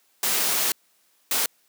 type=noise bursts at uneven times; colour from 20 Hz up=white; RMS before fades=-23 dBFS; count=2; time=0.23-0.72 / 1.31-1.46 s; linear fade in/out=2 ms; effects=white hiss -64 dBFS RMS until 1.68 s + high-pass 200 Hz 12 dB/octave